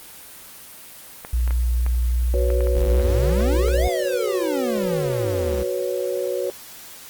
clicks, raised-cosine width 0.5 ms, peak -18 dBFS, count 11, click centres 1.249 / 1.477 / 1.508 / 1.864 / 2.503 / 2.607 / 2.671 / 2.997 / 3.295 / 3.406 / 3.683 s
sine tone with pitch glide, 60.1 to 61.12 Hz, B1 to B1, -46 to -17 cents, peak -17 dBFS, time 1.33-3.88 s, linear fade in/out 5 ms, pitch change +29 cents, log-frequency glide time 1.6-3.18 s
sine chord, F# suspended fourth, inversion none, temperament equal, 370 / 493.9 / 554.4 Hz, F#4 / B4 / C#5, 0 / 0 / 0 cents, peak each -26 dBFS, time 2.34-6.5 s, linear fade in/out 0 ms
square exponential two-way sweep, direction up then down, 34.65 to 740 to 63.4 Hz, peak -25 dBFS, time 2.74-5.64 s, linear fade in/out 20 ms, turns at 3.86 s
effects white hiss -41 dBFS RMS until 7.09 s + Opus 24 kbps

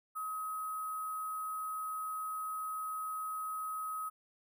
sine tone with sample-and-hold, 1271 Hz, D#6, 36 cents sharp, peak -36 dBFS, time 0.15-4.1 s, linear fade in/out 20 ms, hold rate 11025 Hz, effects none

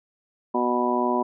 harmonic tone, 122.8 Hz, B2, 9 cents flat, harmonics 2 / 3 / 4 / 5 / 6 / 7 / 8, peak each -26 / -26 / -37 / -29 / -30 / -35 / -25 dBFS, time 0.54-1.23 s, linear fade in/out 10 ms, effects none

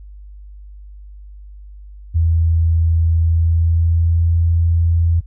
sine tone with pitch glide, 82.41 to 83.9 Hz, E2 to E2, 0 to +31 cents, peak -11 dBFS, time 2.14-5.21 s, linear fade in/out 20 ms, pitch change +31 cents, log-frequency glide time 3.16-4.3 s, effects added 50 Hz sine -34 dBFS peak until 5.26 s

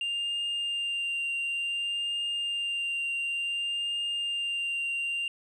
sine tone with vibrato, 2794 Hz, F7, in tune, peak -26 dBFS, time 0.01-5.28 s, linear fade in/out 2 ms, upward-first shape triangle, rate 0.56 Hz, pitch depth 15 cents each way, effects tanh soft clip ceiling -27 dBFS

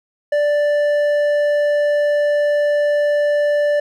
sine tone with hard clipping, 587 Hz, D5, 1 cent flat, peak -15 dBFS, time 0.32-3.8 s, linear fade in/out 5 ms, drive 6 dB, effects none

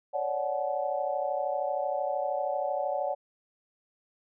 sine chord, D major seventh, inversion third, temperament equal with one note detuned, 554.4 / 587.3 / 740 / 859.4 Hz, C#5 / D5 / F#5 / A5, 0 / 0 / 0 / -41 cents, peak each -33 / -32 / -32 / -37 dBFS, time 0.13-3.15 s, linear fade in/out 20 ms, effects none

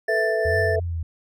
triangle tone with tremolo, 1769 Hz, A6, 9 cents sharp, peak -20 dBFS, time 0.08-0.76 s, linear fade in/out 5 ms, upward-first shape triangle, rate 2.5 Hz, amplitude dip 65%
sine chord, A suspended second, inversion none, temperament equal, 440 / 493.9 / 659.3 Hz, A4 / B4 / E5, 0 / 0 / 0 cents, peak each -24 / -28 / -23 dBFS, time 0.08-0.8 s, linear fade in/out 10 ms
sine exponential two-way sweep, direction up then down, 79.7 to 94.6 to 80.9 Hz, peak -24 dBFS, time 0.45-1.03 s, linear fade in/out 5 ms, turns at 0.58 s
effects none

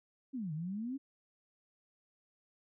sine exponential two-way sweep, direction down then up, 281.8 to 148.1 to 281.8 Hz, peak -36 dBFS, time 0.33-0.98 s, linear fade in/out 20 ms, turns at 0.53 s, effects none

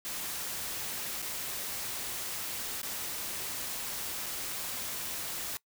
white noise with dropouts, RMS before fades -37 dBFS, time 0.05-5.57 s, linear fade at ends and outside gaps 0 ms, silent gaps 1.219-1.225 / 2.816-2.831 / 4.26-4.264 s, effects noise-tail reverb RT60 0.1 s tail -22 dB re dry

